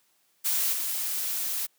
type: noise with level steps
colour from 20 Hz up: blue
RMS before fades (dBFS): -26 / -30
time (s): 0.44-1.67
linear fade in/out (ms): 20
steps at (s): 0.72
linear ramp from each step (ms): 20
effects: white hiss -68 dBFS RMS until 1.78 s + high-pass 150 Hz 12 dB/octave

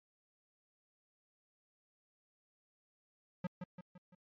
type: tone with echo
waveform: square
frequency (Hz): 180.2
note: F#3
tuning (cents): -45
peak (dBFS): -35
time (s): 3.44-3.47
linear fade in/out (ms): 5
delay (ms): 170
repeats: 4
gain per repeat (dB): -6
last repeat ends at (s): 4.15
effects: low-pass 2000 Hz 12 dB/octave + MP3 48 kbps

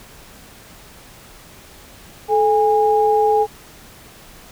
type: tone pair together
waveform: sine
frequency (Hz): 433.6 / 818.5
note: A4 / G#5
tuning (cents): -25 / -25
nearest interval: major seventh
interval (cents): 1100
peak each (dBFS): -15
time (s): 2.28-3.47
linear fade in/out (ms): 50
effects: pink hiss -43 dBFS RMS until 4.51 s

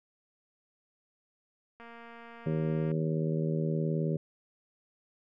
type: click train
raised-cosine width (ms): 0.5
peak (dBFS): -35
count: 261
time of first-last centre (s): 1.8-2.916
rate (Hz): 233
type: harmonic tone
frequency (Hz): 79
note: D#2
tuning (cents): +27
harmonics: 2 / 3 / 4 / 5 / 6 / 7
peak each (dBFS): -29 / -37 / -40 / -36 / -40 / -40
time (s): 2.46-4.17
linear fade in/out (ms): 5
effects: none

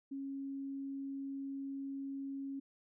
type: tone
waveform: sine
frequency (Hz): 274.1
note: C#4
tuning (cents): -19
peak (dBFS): -39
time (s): 0.11-2.6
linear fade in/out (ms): 10
effects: none

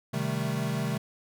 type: chord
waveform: square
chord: A half-diminished seventh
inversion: first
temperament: equal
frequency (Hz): 130.81 / 155.56 / 196 / 220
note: C3 / Eb3 / G3 / A3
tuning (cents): 0 / 0 / 0 / 0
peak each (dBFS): -33 / -33 / -36 / -35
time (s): 0.13-0.98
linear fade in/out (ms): 10
effects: none

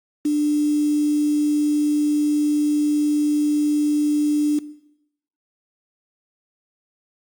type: tone with quantisation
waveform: sine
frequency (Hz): 296.9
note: D4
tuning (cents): +19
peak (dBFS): -16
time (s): 0.25-4.59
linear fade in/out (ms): 5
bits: 6
effects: noise-tail reverb RT60 0.8 s tail -17 dB re dry + Opus 48 kbps

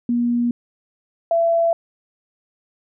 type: tone pair in turn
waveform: sine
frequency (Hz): 239.3 / 670.8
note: A#3 / E5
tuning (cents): +46 / +30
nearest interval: octave + tritone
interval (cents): 1784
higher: second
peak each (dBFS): -16 / -14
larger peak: second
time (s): 0.09-0.51 / 1.31-1.73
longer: neither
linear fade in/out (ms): 2
effects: none

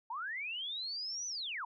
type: linear two-way sweep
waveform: sine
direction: up then down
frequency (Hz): 865 to 6050 to 865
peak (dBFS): -37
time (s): 0.1-1.65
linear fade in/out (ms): 5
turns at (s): 1.27
effects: none

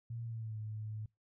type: tone with pitch glide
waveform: sine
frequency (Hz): 116.3 to 107.89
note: A#2 to A2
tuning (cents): -4 to -34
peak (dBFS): -39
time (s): 0.1-1.06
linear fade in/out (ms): 5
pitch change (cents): -130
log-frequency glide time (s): 0.24-0.58
effects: noise-tail reverb RT60 0.2 s tail -25 dB re dry

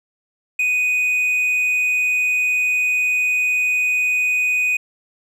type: tone with amplitude modulation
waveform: triangle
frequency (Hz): 2489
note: D#7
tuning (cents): 0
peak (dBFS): -13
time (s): 0.59-4.77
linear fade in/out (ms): 5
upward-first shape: sine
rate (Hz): 200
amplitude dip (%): 25
effects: none

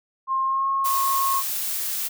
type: tone with pitch glide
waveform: sine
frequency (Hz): 1063 to 1084.7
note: C6 to C#6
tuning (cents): +27 to -38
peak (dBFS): -20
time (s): 0.27-1.43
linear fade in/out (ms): 50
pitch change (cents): +35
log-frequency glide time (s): 0.44-0.68
type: noise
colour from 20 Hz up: blue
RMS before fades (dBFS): -27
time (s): 0.84-2.09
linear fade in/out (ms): 20
effects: none

